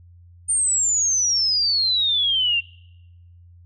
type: exponential sweep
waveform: sine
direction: down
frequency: 9020 to 2721 Hz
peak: -17 dBFS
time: 0.48-2.61 s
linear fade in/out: 20 ms
effects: noise-tail reverb RT60 1.0 s tail -26 dB re dry + added 87 Hz sine -45 dBFS peak until 3.65 s